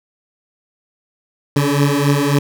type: beating tone pair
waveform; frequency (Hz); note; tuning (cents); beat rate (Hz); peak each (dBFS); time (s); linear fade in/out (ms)
20% pulse; 140.9 / 144.6; C#3 / D3; +29 / -27; 3.7; -11; 1.56-2.39; 5
effects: none